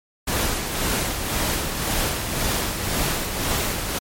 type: noise with tremolo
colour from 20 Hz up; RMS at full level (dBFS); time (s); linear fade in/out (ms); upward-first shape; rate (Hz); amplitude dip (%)
pink; -22; 0.27-3.99; 10; sine; 1.9; 45
effects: MP3 64 kbps